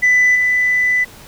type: tone with level steps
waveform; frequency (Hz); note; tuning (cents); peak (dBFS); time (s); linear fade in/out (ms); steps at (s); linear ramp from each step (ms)
sine; 1994; B6; +16; -7 / -11; 0.02-1.05; 20; 0.35; 5
effects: tanh soft clip ceiling -7 dBFS + pink hiss -40 dBFS RMS until 1.27 s